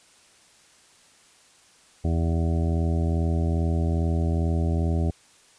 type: harmonic tone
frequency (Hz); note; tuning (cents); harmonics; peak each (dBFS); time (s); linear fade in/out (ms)
82.41; E2; 0; 1 / 2 / 3 / 4 / 5 / 7 / 8 / 9; -22 / -28 / -32 / -34 / -36 / -39 / -40 / -41; 2.04-5.11; 10
effects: white hiss -56 dBFS RMS until 5.58 s + resampled to 22050 Hz